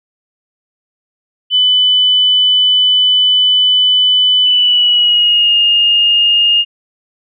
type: tone with pitch glide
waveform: sine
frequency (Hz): 3000 to 2837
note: F#7 to F7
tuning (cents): +23 to +27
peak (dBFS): -7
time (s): 1.5-6.65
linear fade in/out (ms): 50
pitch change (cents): -96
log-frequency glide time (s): 4.43-5.56
effects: none